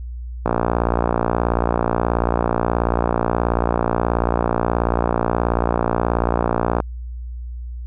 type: click train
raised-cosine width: 1 ms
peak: -3 dBFS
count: 372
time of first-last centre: 0.46-6.802 s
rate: 58.5 Hz
effects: added 60 Hz sine -27 dBFS peak until 7.86 s